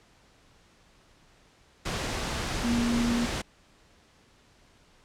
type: tone in noise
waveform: sine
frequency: 236.7 Hz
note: A#3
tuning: 27 cents sharp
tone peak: -24 dBFS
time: 2.64-3.26 s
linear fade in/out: 10 ms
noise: pink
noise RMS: -31 dBFS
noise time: 1.85-3.42 s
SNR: +4 dB
effects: pink hiss -60 dBFS RMS until 5.04 s + low-pass 7000 Hz 12 dB/octave